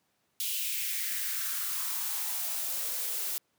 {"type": "noise with high-pass filter sweep", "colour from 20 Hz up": "blue", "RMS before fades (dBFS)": -33, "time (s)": [0.4, 3.38], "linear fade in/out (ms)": 0, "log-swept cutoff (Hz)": [3100, 350], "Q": 3, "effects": ["pink hiss -74 dBFS RMS until 3.58 s", "high-pass 150 Hz 12 dB/octave"]}